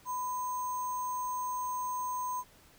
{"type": "tone with sample-and-hold", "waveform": "sine", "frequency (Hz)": 1000, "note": "B5", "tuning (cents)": 21, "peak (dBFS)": -32, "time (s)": [0.05, 2.44], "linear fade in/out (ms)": 50, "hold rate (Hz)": 7350, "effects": ["pink hiss -60 dBFS RMS until 2.78 s"]}